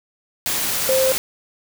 sine tone in noise, 525 Hz, C5, 6 cents sharp, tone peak -15 dBFS, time 0.89-1.12 s, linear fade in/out 0 ms, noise white, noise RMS -22 dBFS, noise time 0.46-1.18 s, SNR +4 dB, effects none

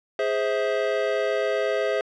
square chord, Ab augmented, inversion none, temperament equal with one note detuned, 415.3 / 523.3 / 649.1 Hz, Ab4 / C5 / E5, 0 / 0 / -27 cents, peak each -27 dBFS, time 0.19-2.01 s, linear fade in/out 2 ms, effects low-pass 3000 Hz 12 dB/octave

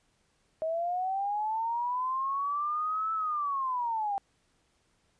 sine linear two-way sweep, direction up then down, 630 to 1318.5 to 780 Hz, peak -28 dBFS, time 0.62-4.18 s, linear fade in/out 0 ms, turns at 3.13 s, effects pink hiss -71 dBFS RMS until 5.19 s + resampled to 22050 Hz

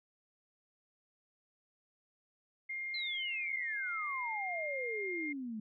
sine tone, 2119 Hz, C7, 21 cents sharp, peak -37 dBFS, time 2.69-5.33 s, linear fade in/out 10 ms
sine exponential sweep, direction down, 4186 to 209.7 Hz, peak -38 dBFS, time 2.94-5.6 s, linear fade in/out 5 ms
effects none

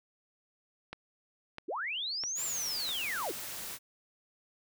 click train, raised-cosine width 0.3 ms, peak -24 dBFS, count 4, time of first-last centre 0.93-2.891 s, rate 1.53 Hz
sine linear two-way sweep, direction up then down, 261.6 to 7459 to 261.6 Hz, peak -33 dBFS, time 1.68-3.32 s, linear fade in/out 10 ms, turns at 2.44 s
white noise, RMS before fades -41 dBFS, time 2.35-3.79 s, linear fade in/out 50 ms
effects none

